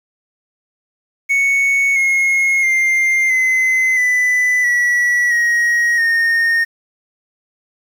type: tone with pitch steps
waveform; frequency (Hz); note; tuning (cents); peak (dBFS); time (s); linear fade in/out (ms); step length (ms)
triangle; 2217 / 2159 / 2102 / 2047 / 1993.5 / 1941.2 / 1890.3 / 1840.7; C#7 / C#7 / C7 / C7 / B6 / B6 / A#6 / A#6; 0 / -46 / +7 / -38 / +16 / -30 / +24 / -22; -10; 1.29-6.65; 20; 670
effects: 7-bit